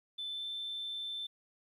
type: tone with pitch glide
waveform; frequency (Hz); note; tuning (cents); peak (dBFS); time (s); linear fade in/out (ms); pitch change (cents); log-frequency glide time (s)
sine; 3520 to 3544; A7 to A7; 0 to +12; -36; 0.18-1.27; 10; +12; 0.28-0.47
effects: tanh soft clip ceiling -33 dBFS + 12-bit